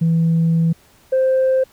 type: tone pair in turn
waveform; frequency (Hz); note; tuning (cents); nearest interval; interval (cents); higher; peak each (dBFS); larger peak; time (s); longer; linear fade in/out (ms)
sine; 164.81 / 523.2; E3 / C5; 0 / 0; octave + minor sixth; 2000; second; -11; neither; 0.01-0.73 / 1.12-1.64; first; 10
effects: tanh soft clip ceiling -10 dBFS + pink hiss -52 dBFS RMS until 1.72 s